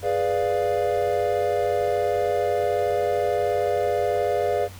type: chord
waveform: triangle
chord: G# diminished seventh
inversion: none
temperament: equal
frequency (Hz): 415.3 / 493.9 / 587.3 / 698.5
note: G#4 / B4 / D5 / F5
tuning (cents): 0 / 0 / 0 / 0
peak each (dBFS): -24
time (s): 0.02-4.69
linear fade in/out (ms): 50
effects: added 93 Hz sine -39 dBFS peak until 4.79 s + pink hiss -45 dBFS RMS until 4.79 s